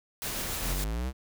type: noise with tremolo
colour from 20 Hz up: white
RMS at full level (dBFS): -35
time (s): 0.22-0.84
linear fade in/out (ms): 0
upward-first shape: sine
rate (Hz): 7.1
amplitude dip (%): 30
type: noise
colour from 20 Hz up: pink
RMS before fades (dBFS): -37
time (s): 0.22-0.77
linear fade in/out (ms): 50
type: linear sweep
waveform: square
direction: up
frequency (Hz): 39.15 to 67.4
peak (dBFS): -30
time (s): 0.62-1.13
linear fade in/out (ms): 50
effects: none